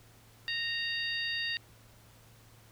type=harmonic tone; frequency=928 Hz; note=A#5; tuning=8 cents flat; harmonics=2 / 3 / 4 / 5; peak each=-35 / -37 / -38 / -39 dBFS; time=0.48-1.57 s; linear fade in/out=0 ms; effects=added 112 Hz sine -59 dBFS peak until 2.71 s + pink hiss -60 dBFS RMS until 2.71 s